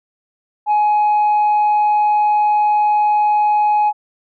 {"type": "tone", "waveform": "sine", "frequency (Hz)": 840, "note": "G#5", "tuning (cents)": 19, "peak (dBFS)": -9, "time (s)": [0.66, 3.93], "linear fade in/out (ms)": 50, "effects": ["tanh soft clip ceiling -10 dBFS"]}